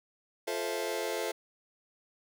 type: chord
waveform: sawtooth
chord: F major seventh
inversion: none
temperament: just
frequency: 349.2 / 436.5 / 523.8 / 654.8 Hz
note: F4 / A4 / C5 / E5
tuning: 0 / -14 / +2 / -12 cents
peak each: -35 / -31 / -33 / -34 dBFS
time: 0.47-1.32 s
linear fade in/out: 10 ms
effects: none

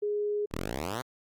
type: tone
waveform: sine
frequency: 415.3 Hz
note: G#4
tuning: in tune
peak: -27 dBFS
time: 0.02-0.46 s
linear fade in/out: 10 ms
type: exponential sweep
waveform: 5% pulse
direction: up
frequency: 33.79 to 134.3 Hz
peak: -21 dBFS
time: 0.51-1.02 s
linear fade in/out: 10 ms
effects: Opus 24 kbps

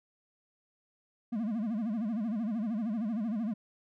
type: tone with vibrato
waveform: triangle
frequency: 220.5 Hz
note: A3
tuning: 4 cents sharp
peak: -28 dBFS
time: 1.32-3.54 s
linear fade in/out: 10 ms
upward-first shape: sine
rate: 13 Hz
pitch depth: 160 cents each way
effects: none

